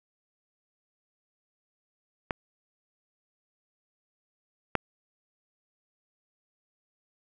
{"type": "clicks", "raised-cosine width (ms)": 0.5, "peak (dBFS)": [-13, -8], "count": 2, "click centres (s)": [2.308, 4.753], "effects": []}